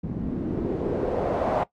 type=noise with low-pass filter sweep; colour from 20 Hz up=white; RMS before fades=-26 dBFS; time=0.03-1.64 s; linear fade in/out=10 ms; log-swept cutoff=200 to 750 Hz; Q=2.4; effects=noise-tail reverb RT60 0.1 s tail -17 dB re dry + MP3 96 kbps